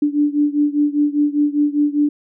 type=beating tone pair; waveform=sine; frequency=291.5 / 296.5 Hz; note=D4 / D4; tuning=-13 / +17 cents; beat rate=5 Hz; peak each=-16 / -18 dBFS; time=0.02-2.09 s; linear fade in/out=5 ms; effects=none